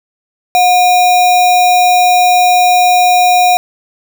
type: tone with sample-and-hold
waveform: sine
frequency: 722 Hz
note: F#5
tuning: 43 cents flat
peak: -5 dBFS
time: 0.55-3.57 s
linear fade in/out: 0 ms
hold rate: 3150 Hz
effects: none

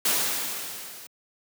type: noise with level ramp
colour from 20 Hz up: white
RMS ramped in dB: -22 to -44 dBFS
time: 0.05-1.07 s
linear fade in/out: 5 ms
effects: high-pass 150 Hz 12 dB/octave

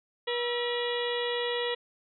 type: harmonic tone with a mistuned harmonic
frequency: 481.8 Hz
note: B4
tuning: 43 cents flat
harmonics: 1 / 2 / 3 / 4 / 5 / 6 / 7 / 8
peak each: -30 / -38 / -44 / -36 / -44 / -39 / -37 / -41 dBFS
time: 0.27-1.75 s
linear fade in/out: 10 ms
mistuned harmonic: 3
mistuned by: -140 cents
effects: none

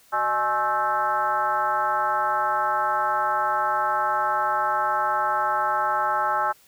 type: tone with frequency modulation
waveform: sine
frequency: 1081 Hz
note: C#6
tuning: 44 cents flat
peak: -20 dBFS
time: 0.12-6.53 s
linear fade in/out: 20 ms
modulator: 235 Hz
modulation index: 1.7
effects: white hiss -56 dBFS RMS until 6.67 s

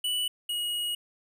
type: tone pair in turn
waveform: square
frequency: 2960 / 2896 Hz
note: F#7 / F#7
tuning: 0 / -38 cents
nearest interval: unison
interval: 38 cents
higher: first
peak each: -27 / -29 dBFS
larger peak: first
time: 0.04-0.28 / 0.49-0.95 s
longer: second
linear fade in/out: 5 ms
effects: none

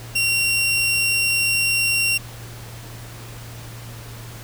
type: tone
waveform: sawtooth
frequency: 2749 Hz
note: F7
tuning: 28 cents flat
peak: -14 dBFS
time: 0.15-2.18 s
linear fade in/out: 10 ms
effects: added 116 Hz sine -36 dBFS peak until 4.43 s + pink hiss -40 dBFS RMS until 4.43 s

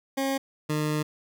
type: tone pair in turn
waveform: 20% pulse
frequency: 270.8 / 151.98 Hz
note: C#4 / D#3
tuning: -40 / -40 cents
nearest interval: minor seventh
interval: 1000 cents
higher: first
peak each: -20 dBFS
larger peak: neither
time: 0.17-0.38 / 0.69-1.03 s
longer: second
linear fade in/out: 10 ms
effects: none

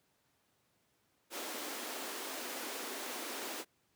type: high-pass noise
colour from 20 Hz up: pink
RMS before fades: -42 dBFS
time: 1.3-3.65 s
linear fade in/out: 50 ms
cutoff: 250 Hz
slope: 48 dB/octave
effects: pink hiss -75 dBFS RMS until 3.95 s + high-pass 100 Hz 12 dB/octave

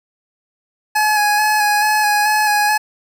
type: tone with vibrato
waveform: 25% pulse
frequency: 842 Hz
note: G#5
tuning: 24 cents sharp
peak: -9 dBFS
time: 0.95-2.78 s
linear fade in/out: 10 ms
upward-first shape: square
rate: 2.3 Hz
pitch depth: 20 cents each way
effects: none

